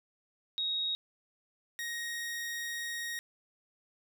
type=tone pair in turn; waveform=sine / sawtooth; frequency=3772 / 1875.1 Hz; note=A#7 / A#6; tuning=+20 / +10 cents; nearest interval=octave; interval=1210 cents; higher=first; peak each=-30 / -32 dBFS; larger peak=first; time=0.58-0.95 / 1.79-3.19 s; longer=second; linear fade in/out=0 ms; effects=none